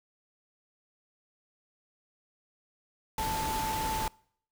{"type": "tone in noise", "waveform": "sine", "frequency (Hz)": 880, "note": "A5", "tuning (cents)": 0, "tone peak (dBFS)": -31, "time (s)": [3.18, 4.08], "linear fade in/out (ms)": 2, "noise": "pink", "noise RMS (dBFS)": -35, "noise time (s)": [3.18, 4.08], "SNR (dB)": 1, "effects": ["noise-tail reverb RT60 0.6 s tail -25 dB re dry"]}